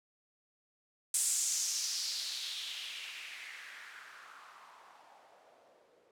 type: noise with low-pass filter sweep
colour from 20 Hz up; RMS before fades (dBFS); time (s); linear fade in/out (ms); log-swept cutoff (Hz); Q
violet; -40; 1.14-6.11; 2; 8400 to 450; 3.1
effects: none